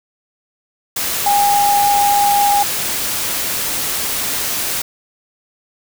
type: tone in noise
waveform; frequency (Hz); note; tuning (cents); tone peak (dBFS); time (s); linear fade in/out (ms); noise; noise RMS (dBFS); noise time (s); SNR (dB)
sine; 814; G#5; -35; -11; 1.26-2.63; 5; white; -20; 0.96-4.82; +6
effects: none